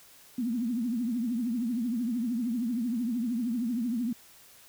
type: tone with vibrato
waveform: sine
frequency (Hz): 236.6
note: A#3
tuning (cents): +26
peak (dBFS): -27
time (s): 0.38-4.13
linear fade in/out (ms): 5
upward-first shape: triangle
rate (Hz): 13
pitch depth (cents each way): 170
effects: white hiss -55 dBFS RMS until 4.68 s